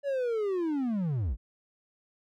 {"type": "linear sweep", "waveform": "triangle", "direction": "down", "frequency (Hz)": [576, 43.84], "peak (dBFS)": -25, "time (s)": [0.03, 1.37], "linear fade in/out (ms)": 50, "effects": []}